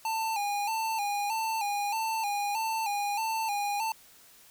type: tone with vibrato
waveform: square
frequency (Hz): 853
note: G#5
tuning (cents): +46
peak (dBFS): -29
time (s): 0.05-3.92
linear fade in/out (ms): 2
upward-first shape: square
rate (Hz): 1.6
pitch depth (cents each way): 76
effects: white hiss -56 dBFS RMS until 4.5 s